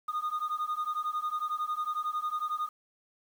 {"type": "beating tone pair", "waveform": "sine", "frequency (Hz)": [1223, 1234], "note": ["D#6", "D#6"], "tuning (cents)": [-30, -15], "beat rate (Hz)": 11, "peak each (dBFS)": -31, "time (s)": [0.08, 2.69], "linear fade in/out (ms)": 10, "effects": ["tanh soft clip ceiling -27 dBFS", "9-bit"]}